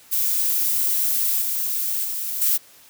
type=noise with level steps; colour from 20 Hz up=violet; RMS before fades=-21 / -24 / -27 / -19 dBFS; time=0.11-2.58 s; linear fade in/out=20 ms; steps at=1.41 / 2.04 / 2.41 s; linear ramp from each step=10 ms; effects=white hiss -50 dBFS RMS until 2.89 s + high-pass 60 Hz 12 dB/octave